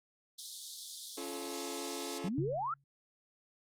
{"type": "high-pass noise", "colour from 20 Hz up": "pink", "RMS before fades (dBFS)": -44, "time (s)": [0.38, 2.19], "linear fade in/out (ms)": 10, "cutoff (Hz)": 3400, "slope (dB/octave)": 96}
{"type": "chord", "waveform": "sawtooth", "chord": "Db augmented", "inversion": "none", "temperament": "just", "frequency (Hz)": [277.2, 346.5, 433.1], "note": ["Db4", "F4", "A4"], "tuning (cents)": [0, -14, -27], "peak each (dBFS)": -40, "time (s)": [1.17, 2.29], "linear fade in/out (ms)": 10}
{"type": "exponential sweep", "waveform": "sine", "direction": "up", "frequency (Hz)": [164.81, 1400], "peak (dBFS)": -33, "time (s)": [2.24, 2.74], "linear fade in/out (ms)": 5}
{"type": "tone with exponential decay", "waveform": "sine", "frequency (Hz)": 138.59, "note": "C#3", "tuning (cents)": 0, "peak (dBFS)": -30, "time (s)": [2.38, 2.84], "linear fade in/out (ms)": 2, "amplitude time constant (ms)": 98}
{"effects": ["low-pass 11000 Hz 12 dB/octave", "Opus 32 kbps"]}